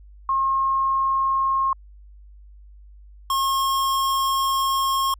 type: tone pair in turn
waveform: sine / square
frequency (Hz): 1075 / 1079.4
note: C6 / C#6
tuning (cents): +47 / -46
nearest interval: unison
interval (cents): 7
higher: second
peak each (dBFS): -18 / -20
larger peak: first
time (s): 0.29-1.73 / 3.3-5.14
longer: second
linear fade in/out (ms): 2
effects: added 50 Hz sine -43 dBFS peak until 5.19 s